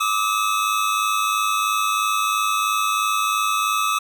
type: tone cluster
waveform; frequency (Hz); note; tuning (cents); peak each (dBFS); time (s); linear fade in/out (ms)
square; 1177 / 1280 / 2584; D6 / D#6 / E7; +3 / +49 / -35; -23 / -23 / -27; 0-3.99; 10
effects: none